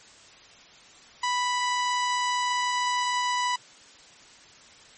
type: tone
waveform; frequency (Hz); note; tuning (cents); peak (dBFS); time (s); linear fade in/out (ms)
sawtooth; 987.8; B5; 0; -20; 1.23-3.56; 5
effects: white hiss -51 dBFS RMS until 4.97 s + MP3 32 kbps